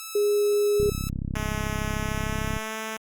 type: tone with vibrato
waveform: 5% pulse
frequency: 1305 Hz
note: E6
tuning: 18 cents flat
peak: -24 dBFS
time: 0-1.09 s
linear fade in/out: 0 ms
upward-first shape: triangle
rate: 3.9 Hz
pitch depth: 8 cents each way
type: tone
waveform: sine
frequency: 412.1 Hz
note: G#4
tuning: 13 cents flat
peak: -19 dBFS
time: 0.15-0.9 s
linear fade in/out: 5 ms
type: click train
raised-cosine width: 5 ms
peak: -17 dBFS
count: 60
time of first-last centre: 0.8-2.566 s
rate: 33.4 Hz
type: tone with pitch glide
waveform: 5% pulse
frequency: 213.7 to 219.7 Hz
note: G#3 to A3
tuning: +50 to -2 cents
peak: -19 dBFS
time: 1.35-2.97 s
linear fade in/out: 5 ms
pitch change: +48 cents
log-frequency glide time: 1.94-2.78 s
effects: Opus 32 kbps